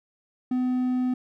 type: tone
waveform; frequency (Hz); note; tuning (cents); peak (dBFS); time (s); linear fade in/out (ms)
triangle; 252.4; B3; +38; -20; 0.51-1.14; 5
effects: none